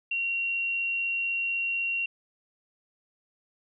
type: tone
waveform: sine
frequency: 2748 Hz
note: F7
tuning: 29 cents flat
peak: -26 dBFS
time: 0.11-2.06 s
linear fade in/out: 5 ms
effects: none